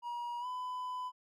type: tone with pitch glide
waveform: triangle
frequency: 956 to 1002.9 Hz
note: A#5 to B5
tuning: +43 to +26 cents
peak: -35 dBFS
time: 0.02-1.12 s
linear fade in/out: 50 ms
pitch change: +83 cents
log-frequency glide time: 0.4-0.46 s
effects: none